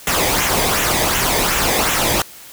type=noise with flanger; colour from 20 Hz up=pink; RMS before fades=-17 dBFS; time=0.07-2.22 s; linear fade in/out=2 ms; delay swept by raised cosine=0.21 to 0.74 ms; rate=2.7 Hz; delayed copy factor=-0.55; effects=white hiss -39 dBFS RMS until 2.52 s